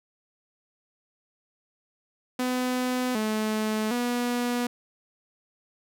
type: tone with pitch steps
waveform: sawtooth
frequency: 251.9 / 216.2 / 243 Hz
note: B3 / A3 / B3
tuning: +34 / -30 / -28 cents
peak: -21 dBFS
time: 2.39-4.67 s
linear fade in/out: 5 ms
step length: 760 ms
effects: none